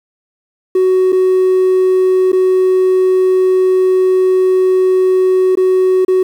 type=tone with dropouts; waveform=triangle; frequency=372.4 Hz; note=F#4; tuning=11 cents sharp; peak=-5 dBFS; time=0.75-6.23 s; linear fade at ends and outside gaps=5 ms; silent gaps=1.122-1.127 / 2.319-2.329 / 5.554-5.572 / 6.049-6.081 s; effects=tanh soft clip ceiling -3 dBFS + 7-bit